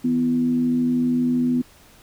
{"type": "tone with frequency modulation", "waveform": "sine", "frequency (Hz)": 248.6, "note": "B3", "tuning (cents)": 12, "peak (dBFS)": -17, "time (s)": [0.04, 1.62], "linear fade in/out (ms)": 10, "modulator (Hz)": 87.3, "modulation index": 0.39, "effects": ["pink hiss -51 dBFS RMS until 2.02 s"]}